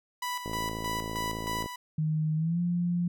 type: tone with tremolo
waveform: sawtooth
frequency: 987.8 Hz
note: B5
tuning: in tune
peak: -27 dBFS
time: 0.22-1.76 s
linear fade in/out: 5 ms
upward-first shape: square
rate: 3.2 Hz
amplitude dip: 55%
type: click train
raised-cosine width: 2 ms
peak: -23 dBFS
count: 67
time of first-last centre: 0.46-1.66 s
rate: 55 Hz
type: tone with pitch glide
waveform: sine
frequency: 155.56 to 174.61 Hz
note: D#3 to F3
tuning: 0 to 0 cents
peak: -25 dBFS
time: 1.98-3.08 s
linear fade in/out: 5 ms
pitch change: +200 cents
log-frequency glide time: 2.36-2.6 s
effects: none